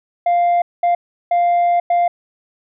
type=tone bursts at uneven times; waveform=sine; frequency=698 Hz; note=F5; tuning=1 cent flat; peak=-9 dBFS; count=4; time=0.26-0.62 / 0.83-0.95 / 1.31-1.8 / 1.9-2.08 s; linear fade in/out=5 ms; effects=tanh soft clip ceiling -11 dBFS